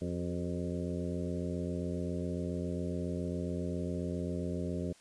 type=harmonic tone with a mistuned harmonic; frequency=87.31 Hz; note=F2; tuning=in tune; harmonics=1 / 2 / 3 / 4 / 5 / 6 / 7; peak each=-39 / -37 / -40 / -42 / -44 / -45 / -46 dBFS; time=0.01-4.93 s; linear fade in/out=10 ms; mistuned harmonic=4; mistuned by=+56 cents; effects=white hiss -61 dBFS RMS until 5 s + resampled to 22050 Hz